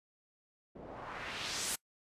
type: noise with low-pass filter sweep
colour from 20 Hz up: white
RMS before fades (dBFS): -41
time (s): 0.75-1.76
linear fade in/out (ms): 10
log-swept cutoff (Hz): 400 to 11000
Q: 1.4
effects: noise-tail reverb RT60 0.1 s tail -24 dB re dry + resampled to 32000 Hz